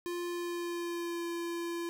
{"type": "tone with pitch glide", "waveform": "square", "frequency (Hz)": [349.2, 341], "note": ["F4", "F4"], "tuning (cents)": [0, -41], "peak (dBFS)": -35, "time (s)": [0.06, 1.89], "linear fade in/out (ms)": 0, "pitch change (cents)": -41, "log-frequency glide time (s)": [0.27, 1.26], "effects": []}